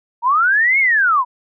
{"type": "linear two-way sweep", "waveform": "sine", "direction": "up then down", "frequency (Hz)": [908, 2217, 941], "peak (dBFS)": -11, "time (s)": [0.22, 1.25], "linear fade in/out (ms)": 50, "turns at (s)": 0.79, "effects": []}